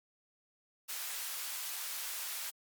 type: high-pass noise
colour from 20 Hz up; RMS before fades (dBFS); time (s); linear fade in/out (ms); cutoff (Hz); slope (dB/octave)
white; -40; 0.88-2.51; 20; 890; 12
effects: Opus 48 kbps